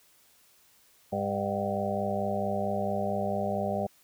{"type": "harmonic tone with a mistuned harmonic", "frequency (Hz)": 100.3, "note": "G2", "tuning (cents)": 40, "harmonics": [1, 2, 4, 5, 6, 7, 8], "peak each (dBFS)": [-38, -33, -37, -38, -32, -37, -35], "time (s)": [1.12, 3.87], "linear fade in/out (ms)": 10, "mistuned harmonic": 8, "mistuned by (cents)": -79, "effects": ["white hiss -62 dBFS RMS until 4.03 s"]}